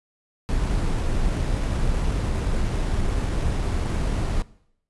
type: noise with sample-and-hold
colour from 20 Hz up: brown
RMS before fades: -23 dBFS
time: 0.49-4.42 s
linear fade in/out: 0 ms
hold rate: 8820 Hz
effects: noise-tail reverb RT60 0.7 s tail -20 dB re dry + resampled to 24000 Hz